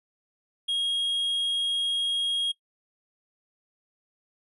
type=tone; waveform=triangle; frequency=3271 Hz; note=G#7; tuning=27 cents flat; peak=-23 dBFS; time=0.68-2.52 s; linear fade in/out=10 ms; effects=noise-tail reverb RT60 0.1 s tail -21 dB re dry + resampled to 32000 Hz